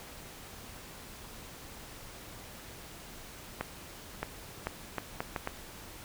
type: accelerating click train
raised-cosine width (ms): 0.5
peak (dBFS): -17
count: 7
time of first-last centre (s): 3.61-5.474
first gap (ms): 620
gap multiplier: 0.71
effects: pink hiss -48 dBFS RMS until 6.04 s